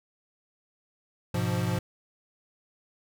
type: chord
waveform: square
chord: F diminished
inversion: first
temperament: equal with one note detuned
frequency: 103.83 / 123.97 / 174.61 Hz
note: Ab2 / Cb3 / F3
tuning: 0 / +7 / 0 cents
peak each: -31 dBFS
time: 1.34-1.79 s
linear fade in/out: 5 ms
effects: none